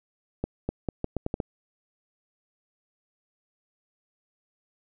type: accelerating click train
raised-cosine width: 2 ms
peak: -14 dBFS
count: 8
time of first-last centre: 0.44-1.402 s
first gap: 250 ms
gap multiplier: 0.79
effects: none